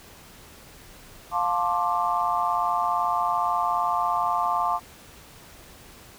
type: chord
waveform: sine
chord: D minor seventh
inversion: first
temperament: just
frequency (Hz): 704.8 / 881 / 1057.2 / 1174.7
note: F5 / A5 / C6 / D6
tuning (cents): +16 / +2 / +18 / 0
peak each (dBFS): -27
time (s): 1.31-4.8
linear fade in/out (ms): 50
effects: pink hiss -48 dBFS RMS until 6.18 s